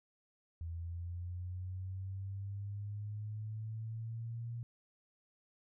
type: linear sweep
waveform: sine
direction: up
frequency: 82.7 to 118.3 Hz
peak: -39 dBFS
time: 0.61-4.63 s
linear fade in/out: 0 ms
effects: none